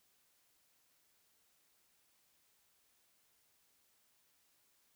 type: silence
effects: white hiss -74 dBFS RMS until 4.95 s